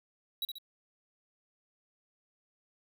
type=tone with echo; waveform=square; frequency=3878 Hz; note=B7; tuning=32 cents flat; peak=-32 dBFS; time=0.42-0.45 s; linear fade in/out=2 ms; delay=67 ms; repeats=2; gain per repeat=-6 dB; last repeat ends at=0.584 s; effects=none